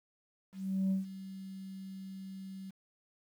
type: tone with ADSR envelope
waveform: sine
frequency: 191.5 Hz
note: G3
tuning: 40 cents flat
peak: -25 dBFS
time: 0.52-2.71 s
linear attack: 390 ms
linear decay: 140 ms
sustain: -17 dB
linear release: 13 ms
effects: tanh soft clip ceiling -26 dBFS + 10-bit